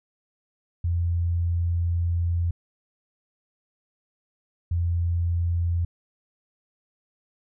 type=tone bursts at uneven times; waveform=sine; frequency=85.7 Hz; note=F2; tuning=32 cents flat; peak=-21 dBFS; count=2; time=0.84-2.51 / 4.71-5.85 s; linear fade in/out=5 ms; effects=none